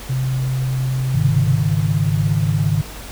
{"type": "tone", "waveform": "sine", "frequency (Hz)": 130.5, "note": "C3", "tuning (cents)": -4, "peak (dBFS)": -17, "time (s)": [0.09, 1.62], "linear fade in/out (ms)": 10}
{"type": "chord", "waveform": "sine", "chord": "Ab suspended fourth", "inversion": "none", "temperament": "equal", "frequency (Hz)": [103.83, 138.59, 155.56], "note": ["Ab2", "Db3", "Eb3"], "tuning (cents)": [0, 0, 0], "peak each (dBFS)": [-19, -20, -18], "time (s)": [1.14, 2.82], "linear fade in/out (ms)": 10}
{"effects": ["added 50 Hz sine -35 dBFS peak until 3.11 s", "pink hiss -35 dBFS RMS until 3.11 s"]}